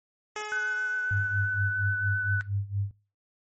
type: tone with exponential decay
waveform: 10% pulse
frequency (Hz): 423.9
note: G#4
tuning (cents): +35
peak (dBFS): -23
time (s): 0.36-1.84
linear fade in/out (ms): 2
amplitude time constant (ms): 320
type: tone with vibrato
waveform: sine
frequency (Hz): 1498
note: F#6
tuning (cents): +21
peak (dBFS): -26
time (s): 0.52-2.41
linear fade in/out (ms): 0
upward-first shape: sine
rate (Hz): 7.4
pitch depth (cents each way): 13
type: tone with tremolo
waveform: sine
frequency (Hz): 100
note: G2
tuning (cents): +35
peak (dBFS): -24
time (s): 1.11-2.91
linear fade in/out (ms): 0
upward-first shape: sine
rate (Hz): 4.3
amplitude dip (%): 85
effects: noise-tail reverb RT60 0.3 s tail -18 dB re dry + MP3 32 kbps